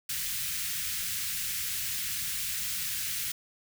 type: band-stop noise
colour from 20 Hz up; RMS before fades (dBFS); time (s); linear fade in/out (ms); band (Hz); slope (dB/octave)
white; -33; 0.09-3.32; 5; 170 to 1600; 24
effects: none